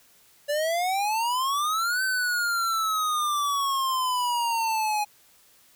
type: exponential two-way sweep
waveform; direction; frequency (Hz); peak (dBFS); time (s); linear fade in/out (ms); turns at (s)
square; up then down; 574 to 1544 to 830; -24; 0.48-5.05; 20; 2.03
effects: white hiss -58 dBFS RMS until 5.75 s